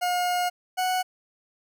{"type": "tone pair in turn", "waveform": "40% pulse", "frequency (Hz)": [716, 738.7], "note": ["F5", "F#5"], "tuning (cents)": [43, -3], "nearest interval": "minor second", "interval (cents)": 54, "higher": "second", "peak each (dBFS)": -22, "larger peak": "neither", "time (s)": [[0.01, 0.5], [0.77, 1.03]], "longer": "first", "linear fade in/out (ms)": 20, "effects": []}